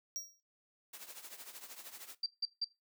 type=tone with exponential decay; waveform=square; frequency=5660 Hz; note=F8; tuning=22 cents sharp; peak=-36 dBFS; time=0.16-0.4 s; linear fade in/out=0 ms; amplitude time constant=52 ms
type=noise with tremolo; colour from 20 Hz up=white; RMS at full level=-47 dBFS; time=0.93-2.15 s; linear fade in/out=5 ms; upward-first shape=triangle; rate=13 Hz; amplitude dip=80%
type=tone bursts; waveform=sine; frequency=4699 Hz; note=D8; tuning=in tune; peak=-32 dBFS; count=3; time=2.23-2.646 s; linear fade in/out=5 ms; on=32 ms; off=160 ms
effects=noise-tail reverb RT60 0.2 s tail -17 dB re dry + high-pass 300 Hz 12 dB/octave